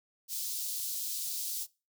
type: high-pass noise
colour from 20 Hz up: white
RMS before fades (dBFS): -36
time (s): 0.28-1.67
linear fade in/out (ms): 50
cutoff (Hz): 3900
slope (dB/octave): 24
effects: noise-tail reverb RT60 0.3 s tail -22 dB re dry